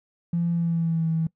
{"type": "tone with pitch glide", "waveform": "triangle", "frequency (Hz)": [170.5, 162.14], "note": ["F3", "E3"], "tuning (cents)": [-41, -28], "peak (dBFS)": -17, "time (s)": [0.33, 1.27], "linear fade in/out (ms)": 5, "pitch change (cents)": -87, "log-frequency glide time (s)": [0.51, 1.08], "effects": ["noise-tail reverb RT60 0.1 s tail -25 dB re dry", "tanh soft clip ceiling -19 dBFS"]}